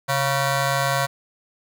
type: ring-modulated tone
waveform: 15% pulse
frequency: 415.3 Hz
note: G#4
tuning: in tune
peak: -10 dBFS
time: 0.08-1.07 s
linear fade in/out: 20 ms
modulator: 280 Hz
effects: none